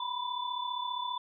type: tone cluster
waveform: sine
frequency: 972 / 1007 / 3494 Hz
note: B5 / B5 / A7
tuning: -28 / +33 / -13 cents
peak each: -36 / -36 / -39 dBFS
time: 0-1.18 s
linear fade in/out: 5 ms
effects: none